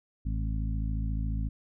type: harmonic tone with a mistuned harmonic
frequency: 54.2 Hz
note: A1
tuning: 25 cents flat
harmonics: 1 / 2 / 3 / 4 / 5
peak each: -29 / -35 / -39 / -41 / -43 dBFS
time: 0.25-1.49 s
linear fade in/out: 10 ms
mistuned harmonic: 5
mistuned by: -21 cents
effects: none